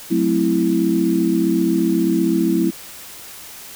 sine chord, F# half-diminished seventh, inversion none, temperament equal, 185 / 220 / 261.6 / 329.6 Hz, F#3 / A3 / C4 / E4, 0 / 0 / 0 / 0 cents, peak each -21 / -22 / -22 / -17 dBFS, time 0.1-2.71 s, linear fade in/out 20 ms, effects white hiss -37 dBFS RMS until 3.75 s

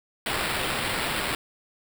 white noise with sample-and-hold, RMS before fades -28 dBFS, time 0.26-1.35 s, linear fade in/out 2 ms, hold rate 6300 Hz, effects none

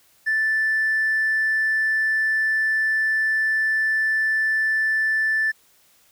triangle tone, 1760 Hz, A6, in tune, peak -15 dBFS, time 0.26-5.52 s, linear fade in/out 20 ms, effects tanh soft clip ceiling -15 dBFS + white hiss -58 dBFS RMS until 6.11 s

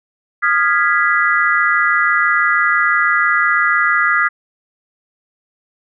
sine chord, F half-diminished seventh, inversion third, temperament equal with one note detuned, 1230.9 / 1396.9 / 1661.2 / 1975.5 Hz, Eb6 / F6 / Ab6 / Cb7, -19 / 0 / 0 / 0 cents, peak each -17 dBFS, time 0.42-4.29 s, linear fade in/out 20 ms, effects none

